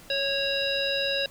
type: harmonic tone with a mistuned harmonic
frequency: 554.4 Hz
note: C#5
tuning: in tune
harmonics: 1 / 3 / 5 / 7 / 9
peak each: -29 / -33 / -31 / -29 / -35 dBFS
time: 0.1-1.26 s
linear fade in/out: 2 ms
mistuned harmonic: 3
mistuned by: -20 cents
effects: pink hiss -50 dBFS RMS until 1.3 s